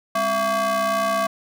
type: ring-modulated tone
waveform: square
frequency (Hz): 233.1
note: A#3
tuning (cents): 0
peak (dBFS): -17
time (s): 0.15-1.27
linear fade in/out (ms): 5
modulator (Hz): 901
effects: none